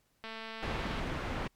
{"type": "click train", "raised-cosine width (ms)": 0.3, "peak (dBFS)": -27, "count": 170, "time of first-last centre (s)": [0.24, 0.998], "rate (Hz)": 223}
{"type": "low-pass noise", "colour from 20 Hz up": "pink", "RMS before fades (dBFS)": -36, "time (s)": [0.62, 1.48], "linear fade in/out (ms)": 10, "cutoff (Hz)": 2500, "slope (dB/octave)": 12}
{"effects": ["pink hiss -73 dBFS RMS until 1.55 s", "MP3 96 kbps"]}